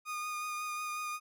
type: tone with vibrato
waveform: 30% pulse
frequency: 1227 Hz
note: D#6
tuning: 25 cents flat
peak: -33 dBFS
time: 0.05-1.2 s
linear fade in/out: 50 ms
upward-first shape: triangle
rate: 5.5 Hz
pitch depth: 17 cents each way
effects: none